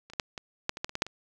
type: clicks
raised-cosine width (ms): 0.2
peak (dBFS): -30 / -26 / -10 / -20 / -9 / -21 / -12 / -24 / -15 / -6 / -24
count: 11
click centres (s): 0.1 / 0.135 / 0.198 / 0.378 / 0.694 / 0.771 / 0.845 / 0.894 / 0.954 / 1.021 / 1.066
effects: none